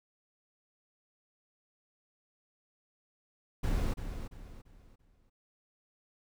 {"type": "noise with echo", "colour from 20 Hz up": "brown", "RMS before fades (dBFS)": -30, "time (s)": [3.63, 3.94], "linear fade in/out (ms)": 10, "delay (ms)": 340, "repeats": 4, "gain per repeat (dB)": -9, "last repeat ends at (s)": 5.3, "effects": []}